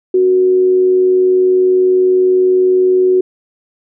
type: tone with amplitude modulation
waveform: sine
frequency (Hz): 370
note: F#4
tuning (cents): 0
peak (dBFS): -6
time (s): 0.14-3.21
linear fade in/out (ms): 5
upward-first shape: sine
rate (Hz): 100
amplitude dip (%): 30
effects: none